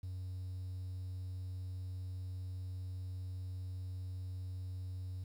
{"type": "tone", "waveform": "triangle", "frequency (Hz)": 92.5, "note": "F#2", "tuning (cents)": 0, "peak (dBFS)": -37, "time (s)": [0.03, 5.24], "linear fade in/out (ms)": 5, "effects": ["tanh soft clip ceiling -35 dBFS", "11-bit"]}